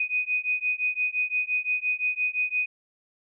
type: beating tone pair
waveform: sine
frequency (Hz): 2489 / 2494.8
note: D#7 / D#7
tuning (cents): 0 / +4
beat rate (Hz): 5.8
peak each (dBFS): -27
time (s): 0-2.66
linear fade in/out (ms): 5
effects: none